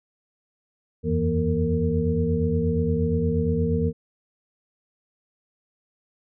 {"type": "tone cluster", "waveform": "sine", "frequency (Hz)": [82.2, 90.7, 165, 237.2, 457.6], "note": ["E2", "F#2", "E3", "A#3", "A#4"], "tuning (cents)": [-4, -34, 2, 30, -32], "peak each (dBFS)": [-27, -28, -25, -27, -26], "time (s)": [1.03, 3.93], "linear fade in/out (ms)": 50, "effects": []}